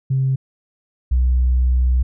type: tone pair in turn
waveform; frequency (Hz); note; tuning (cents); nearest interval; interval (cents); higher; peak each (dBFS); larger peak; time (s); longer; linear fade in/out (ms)
sine; 133 / 62.77; C3 / B1; +29 / +29; octave + minor second; 1300; first; -14 / -11; second; 0.1-0.36 / 1.11-2.03; second; 10
effects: tanh soft clip ceiling -10 dBFS